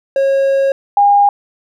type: tone pair in turn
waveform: triangle / sine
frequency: 545 / 811 Hz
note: C#5 / G#5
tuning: -29 / -41 cents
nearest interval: perfect fifth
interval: 688 cents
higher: second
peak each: -8 / -6 dBFS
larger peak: second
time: 0.16-0.72 / 0.97-1.29 s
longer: first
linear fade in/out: 2 ms
effects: none